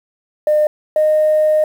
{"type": "tone pair in turn", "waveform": "sine", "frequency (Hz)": [605, 615.6], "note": ["D#5", "D#5"], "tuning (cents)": [-49, -19], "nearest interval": "unison", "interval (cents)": 30, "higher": "second", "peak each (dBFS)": -9, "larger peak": "neither", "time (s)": [[0.47, 0.67], [0.96, 1.64]], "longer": "second", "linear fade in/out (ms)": 2, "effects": ["tanh soft clip ceiling -6 dBFS", "7-bit"]}